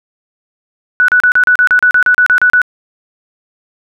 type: tone bursts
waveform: sine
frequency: 1480 Hz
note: F#6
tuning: in tune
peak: -5 dBFS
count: 14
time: 1-2.617 s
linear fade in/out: 0 ms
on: 83 ms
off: 35 ms
effects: none